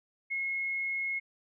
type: tone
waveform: sine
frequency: 2167 Hz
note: C#7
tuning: 40 cents flat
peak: -30 dBFS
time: 0.3-1.2 s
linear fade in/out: 20 ms
effects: none